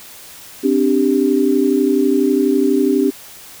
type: chord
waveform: sine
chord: C suspended second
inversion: none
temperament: equal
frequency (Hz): 261.6 / 293.7 / 392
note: C4 / D4 / G4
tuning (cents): 0 / 0 / 0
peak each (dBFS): -16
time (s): 0.63-3.11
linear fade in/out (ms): 20
effects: white hiss -38 dBFS RMS until 3.6 s